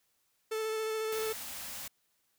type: tone with vibrato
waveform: 45% pulse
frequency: 438.6 Hz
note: A4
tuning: 6 cents flat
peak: -32 dBFS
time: 0.51-1.33 s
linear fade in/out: 10 ms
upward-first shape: square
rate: 14 Hz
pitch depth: 12 cents each way
type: band-stop noise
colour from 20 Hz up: white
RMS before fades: -42 dBFS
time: 1.12-1.88 s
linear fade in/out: 5 ms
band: 310 to 490 Hz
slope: 96 dB/octave
effects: white hiss -75 dBFS RMS until 2.38 s